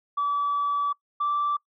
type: tone pair in turn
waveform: sine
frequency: 1150 / 1167.4 Hz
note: D6 / D6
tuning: -37 / -11 cents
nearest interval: unison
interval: 26 cents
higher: second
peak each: -21 dBFS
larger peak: neither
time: 0.17-0.93 / 1.2-1.57 s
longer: first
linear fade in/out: 10 ms
effects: noise-tail reverb RT60 0.1 s tail -24 dB re dry + tanh soft clip ceiling -19 dBFS